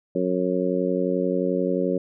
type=harmonic tone; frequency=91.4 Hz; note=F#2; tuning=21 cents flat; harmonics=2 / 3 / 4 / 5 / 6; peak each=-27 / -27 / -27 / -27 / -27 dBFS; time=0.15-1.98 s; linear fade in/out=5 ms; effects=none